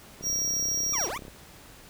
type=click train; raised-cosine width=2 ms; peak=-30 dBFS; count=37; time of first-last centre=0.21-1.281 s; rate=33.6 Hz
type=tone; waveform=square; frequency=5660 Hz; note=F8; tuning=22 cents sharp; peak=-26 dBFS; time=0.22-1.09 s; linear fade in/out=50 ms
type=linear two-way sweep; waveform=25% pulse; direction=down then up; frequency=1244.5 to 311.1 to 1244.5 Hz; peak=-28 dBFS; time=0.93-1.18 s; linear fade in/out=5 ms; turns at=1.08 s
effects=pink hiss -50 dBFS RMS until 1.89 s